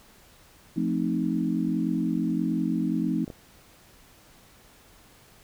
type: chord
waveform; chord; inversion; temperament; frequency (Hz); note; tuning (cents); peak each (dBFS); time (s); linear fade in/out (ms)
sine; F dominant seventh; none; equal with one note detuned; 174.11 / 220 / 261.6 / 311.1; F3 / A3 / C4 / Eb4; -5 / 0 / 0 / 0; -29; 0.76-3.25; 10
type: clicks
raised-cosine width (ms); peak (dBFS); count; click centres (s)
2; -25; 2; 3.279 / 3.302
effects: pink hiss -55 dBFS RMS until 5.43 s